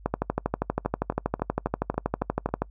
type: two click trains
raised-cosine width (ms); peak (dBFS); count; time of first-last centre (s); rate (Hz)
1; -24 / -10; 7 / 33; 0.85-2.489 / 0.06-2.62; 3.66 / 12.5
effects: noise-tail reverb RT60 0.1 s tail -25 dB re dry + added 50 Hz sine -45 dBFS peak until 2.7 s

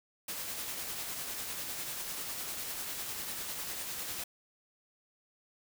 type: noise with tremolo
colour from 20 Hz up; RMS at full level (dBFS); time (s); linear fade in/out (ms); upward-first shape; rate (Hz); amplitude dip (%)
white; -38; 0.28-4.24; 5; sine; 10; 30
effects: none

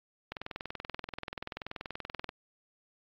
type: click train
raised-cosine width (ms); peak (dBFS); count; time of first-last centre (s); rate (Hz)
0.3; -21; 42; 0.32-2.291; 20.8
effects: low-pass 5000 Hz 12 dB/octave + AAC 48 kbps

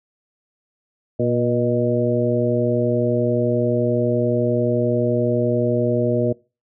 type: harmonic tone with a mistuned harmonic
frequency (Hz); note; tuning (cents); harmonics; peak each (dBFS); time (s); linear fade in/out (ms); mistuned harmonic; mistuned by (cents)
120; B2; -49; 1 / 2 / 3 / 4 / 5; -23 / -23 / -23 / -23 / -23; 1.19-6.33; 10; 5; +33
effects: noise-tail reverb RT60 0.3 s tail -22 dB re dry

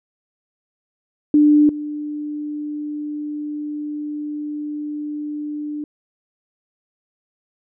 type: tone with level steps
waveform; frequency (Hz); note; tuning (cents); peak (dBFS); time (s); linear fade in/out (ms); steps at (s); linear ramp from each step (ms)
sine; 297.5; D4; +22; -9 / -24; 1.34-5.84; 2; 1.69; 2
effects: none

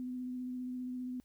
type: tone with vibrato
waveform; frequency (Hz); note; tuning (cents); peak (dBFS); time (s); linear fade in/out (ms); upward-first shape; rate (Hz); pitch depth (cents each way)
sine; 251.6; B3; +32; -37; 0-1.2; 0; sine; 15; 14
effects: added 58 Hz sine -70 dBFS peak until 1.24 s + white hiss -75 dBFS RMS until 1.24 s

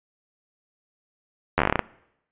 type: slowing click train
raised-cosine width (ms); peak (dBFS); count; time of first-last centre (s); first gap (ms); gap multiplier
0.5; -4; 11; 1.58-1.793; 11; 1.14
effects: noise-tail reverb RT60 0.8 s tail -22 dB re dry + resampled to 8000 Hz

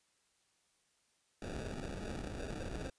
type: noise with sample-and-hold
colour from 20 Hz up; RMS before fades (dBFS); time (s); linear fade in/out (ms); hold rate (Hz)
pink; -42; 1.42-2.9; 2; 1050
effects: white hiss -75 dBFS RMS until 2.98 s + resampled to 22050 Hz

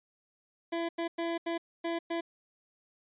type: tone bursts at uneven times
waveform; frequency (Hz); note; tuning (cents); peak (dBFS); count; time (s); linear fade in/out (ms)
25% pulse; 335.8; E4; +32; -27; 6; 0.72-0.89 / 0.98-1.08 / 1.18-1.38 / 1.46-1.58 / 1.84-1.99 / 2.1-2.21; 10
effects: resampled to 8000 Hz

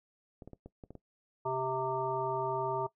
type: clicks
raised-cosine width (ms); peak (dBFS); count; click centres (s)
2; -33; 7; 0.422 / 0.476 / 0.533 / 0.66 / 0.838 / 0.906 / 0.953
type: harmonic tone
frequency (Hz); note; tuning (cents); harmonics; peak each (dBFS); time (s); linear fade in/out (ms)
130.81; C3; 0; 1 / 3 / 5 / 7 / 9; -42 / -36 / -37 / -34 / -40; 1.45-2.87; 10
effects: noise-tail reverb RT60 0.1 s tail -18 dB re dry

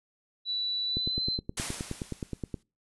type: tone with pitch glide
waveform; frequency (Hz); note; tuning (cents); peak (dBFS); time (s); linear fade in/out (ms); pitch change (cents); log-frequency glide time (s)
sine; 3952 to 4080; B7 to C8; 0 to -44; -28; 0.45-1.4; 50; +56; 0.85-1.26
type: click train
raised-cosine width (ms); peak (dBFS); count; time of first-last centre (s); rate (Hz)
3; -20; 16; 0.97-2.542; 9.54
type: noise with exponential decay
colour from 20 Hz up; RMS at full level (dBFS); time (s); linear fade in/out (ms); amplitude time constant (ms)
white; -31; 1.57-2.63; 5; 230
effects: noise-tail reverb RT60 0.3 s tail -25 dB re dry + resampled to 24000 Hz

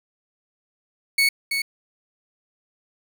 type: tone with echo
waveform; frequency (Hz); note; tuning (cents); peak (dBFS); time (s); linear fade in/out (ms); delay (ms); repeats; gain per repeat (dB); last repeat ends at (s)
30% pulse; 2217; C#7; 0; -13; 1.18-1.29; 5; 330; 1; -6; 1.62
effects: 8-bit

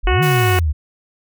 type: exponential two-way sweep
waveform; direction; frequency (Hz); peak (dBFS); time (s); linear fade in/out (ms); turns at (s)
sine; up then down; 30.97 to 160 to 69.8; -14; 0.03-0.73; 20; 0.22
type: harmonic tone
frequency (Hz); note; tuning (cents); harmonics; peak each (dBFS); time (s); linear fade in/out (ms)
367.1; F#4; -14; 1 / 2 / 3 / 4 / 5 / 6 / 7 / 8; -19 / -22 / -24 / -25 / -26 / -27 / -27 / -28; 0.07-0.59; 2
type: noise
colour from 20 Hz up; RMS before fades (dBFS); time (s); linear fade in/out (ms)
white; -29; 0.22-0.6; 10
effects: none

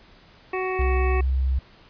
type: harmonic tone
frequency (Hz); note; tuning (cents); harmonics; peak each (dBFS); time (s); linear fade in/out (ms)
372.7; F#4; +13; 1 / 2 / 3 / 5 / 6 / 7; -26 / -32 / -32 / -35 / -37 / -35; 0.53-1.21; 5
type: tone with pitch glide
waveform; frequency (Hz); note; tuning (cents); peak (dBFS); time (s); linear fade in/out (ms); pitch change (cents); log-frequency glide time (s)
sine; 64.7 to 65.68; C2 to C2; -19 to +7; -19; 0.79-1.59; 5; +26; 0.96-1.24
type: click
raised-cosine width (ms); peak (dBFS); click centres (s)
0.3; -29; 0.816
effects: pink hiss -52 dBFS RMS until 1.89 s + resampled to 11025 Hz

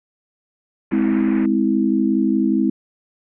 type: low-pass noise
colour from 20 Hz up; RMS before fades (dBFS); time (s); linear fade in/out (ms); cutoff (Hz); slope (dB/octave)
white; -35; 0.91-1.46; 5; 2300; 48
type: chord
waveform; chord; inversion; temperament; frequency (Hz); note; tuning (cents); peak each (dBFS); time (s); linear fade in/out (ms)
sine; Ab augmented; none; just; 207.7 / 259.6 / 324.5; Ab3 / C4 / E4; 0 / -13 / -27; -19; 0.92-2.7; 5
effects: none

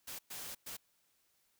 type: noise bursts at uneven times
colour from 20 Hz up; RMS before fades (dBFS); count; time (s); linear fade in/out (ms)
white; -45; 3; 0.07-0.19 / 0.3-0.55 / 0.66-0.77; 10
effects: white hiss -75 dBFS RMS until 1.59 s

